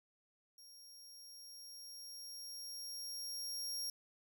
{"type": "tone with level ramp", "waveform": "sawtooth", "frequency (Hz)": 5580, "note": "F8", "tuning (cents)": -2, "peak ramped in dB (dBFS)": [-54, -36], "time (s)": [0.58, 3.9], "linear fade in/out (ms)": 2, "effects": []}